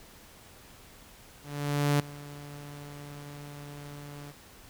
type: tone with ADSR envelope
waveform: sawtooth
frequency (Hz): 144.7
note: D3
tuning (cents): -25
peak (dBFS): -18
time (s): 1.42-4.33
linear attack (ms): 580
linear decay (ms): 4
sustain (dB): -20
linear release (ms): 32
effects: pink hiss -53 dBFS RMS until 4.69 s